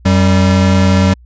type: tone pair together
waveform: square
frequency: 91.08 / 193 Hz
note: F#2 / G3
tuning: -27 / -27 cents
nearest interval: octave + minor second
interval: 1300 cents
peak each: -11 dBFS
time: 0.05-1.14 s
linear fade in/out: 10 ms
effects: added 60 Hz sine -38 dBFS peak until 1.25 s + resampled to 16000 Hz

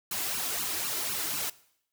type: noise with flanger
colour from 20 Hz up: white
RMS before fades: -32 dBFS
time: 0.11-1.5 s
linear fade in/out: 5 ms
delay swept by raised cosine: 0.71 to 3.01 ms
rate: 4 Hz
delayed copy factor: +0.75
effects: noise-tail reverb RT60 0.7 s tail -20 dB re dry + high-pass 100 Hz 12 dB/octave

